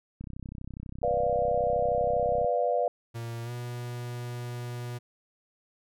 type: click train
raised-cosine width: 5 ms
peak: -27 dBFS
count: 73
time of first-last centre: 0.21-2.446 s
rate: 32.2 Hz
type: chord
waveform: sine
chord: B diminished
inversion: none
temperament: equal with one note detuned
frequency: 493.9 / 587.3 / 700.5 Hz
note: B4 / D5 / F5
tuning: 0 / 0 / +5 cents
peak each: -28 dBFS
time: 1.03-2.88 s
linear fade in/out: 2 ms
type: tone with pitch glide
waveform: 45% pulse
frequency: 116.54 to 121.35 Hz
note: A#2 to B2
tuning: 0 to -30 cents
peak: -34 dBFS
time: 3.14-4.99 s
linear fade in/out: 20 ms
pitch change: +70 cents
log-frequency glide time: 3.44-3.51 s
effects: none

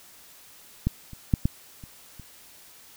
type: clicks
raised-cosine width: 5 ms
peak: -10 / -28 / -7 / -9 / -29 / -30 dBFS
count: 6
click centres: 0.87 / 1.133 / 1.338 / 1.455 / 1.838 / 2.197 s
effects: white hiss -51 dBFS RMS until 2.96 s

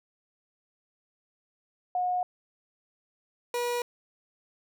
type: tone pair in turn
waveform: sine / 30% pulse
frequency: 724 / 483.2 Hz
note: F#5 / B4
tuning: -38 / -38 cents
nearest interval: perfect fifth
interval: 700 cents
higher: first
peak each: -25 dBFS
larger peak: neither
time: 1.95-2.23 / 3.54-3.82 s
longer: neither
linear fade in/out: 2 ms
effects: none

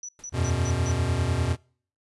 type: tone bursts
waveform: sine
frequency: 5920 Hz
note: F#8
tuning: in tune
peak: -34 dBFS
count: 5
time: 0.03-0.915 s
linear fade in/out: 2 ms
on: 57 ms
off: 150 ms
type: noise with exponential decay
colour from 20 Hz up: pink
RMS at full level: -47 dBFS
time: 0.19-0.38 s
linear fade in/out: 1 ms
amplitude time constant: 41 ms
type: chord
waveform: square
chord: E suspended second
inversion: none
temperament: equal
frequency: 82.41 / 92.5 / 123.47 Hz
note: E2 / F#2 / B2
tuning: 0 / 0 / 0 cents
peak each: -28 dBFS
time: 0.32-1.57 s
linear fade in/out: 50 ms
effects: noise-tail reverb RT60 0.5 s tail -26 dB re dry + resampled to 24000 Hz

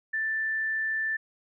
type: tone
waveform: sine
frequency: 1767 Hz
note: A6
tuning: 7 cents sharp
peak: -26 dBFS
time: 0.13-1.17 s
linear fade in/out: 10 ms
effects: none

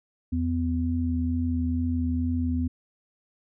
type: tone pair together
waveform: sine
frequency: 82.9 / 250.9 Hz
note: E2 / B3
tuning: +10 / +28 cents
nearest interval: octave + perfect fifth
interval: 1918 cents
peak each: -26 / -26 dBFS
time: 0.32-2.68 s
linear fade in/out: 10 ms
effects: none

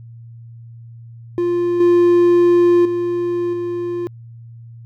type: tone with level steps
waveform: triangle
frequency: 349.2 Hz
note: F4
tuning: in tune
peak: -13 / -7 / -15 / -18 dBFS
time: 1.38-4.07 s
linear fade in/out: 0 ms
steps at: 1.8 / 2.85 / 3.53 s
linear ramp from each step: 5 ms
effects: added 116 Hz sine -35 dBFS peak until 4.85 s

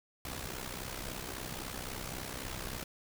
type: noise with amplitude modulation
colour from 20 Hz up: pink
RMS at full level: -38 dBFS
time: 0.25-2.84 s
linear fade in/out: 2 ms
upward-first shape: sine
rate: 63.7 Hz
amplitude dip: 70%
effects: none

